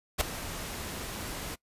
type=noise with ADSR envelope; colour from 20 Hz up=pink; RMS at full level=-23 dBFS; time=0.18-1.56 s; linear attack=31 ms; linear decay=3 ms; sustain=-15 dB; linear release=22 ms; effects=noise-tail reverb RT60 0.1 s tail -22 dB re dry + resampled to 32000 Hz